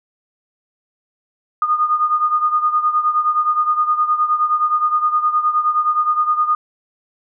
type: beating tone pair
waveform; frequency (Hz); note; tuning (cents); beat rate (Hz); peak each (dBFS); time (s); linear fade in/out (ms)
sine; 1224 / 1233.6; D#6 / D#6; -29 / -15; 9.6; -15 / -20; 1.62-6.55; 2
effects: none